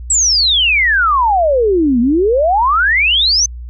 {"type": "exponential two-way sweep", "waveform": "sine", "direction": "down then up", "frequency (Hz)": [7950, 229.7, 6300], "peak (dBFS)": -9, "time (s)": [0.1, 3.46], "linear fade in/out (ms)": 5, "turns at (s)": 2, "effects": ["added 60 Hz sine -25 dBFS peak until 3.69 s"]}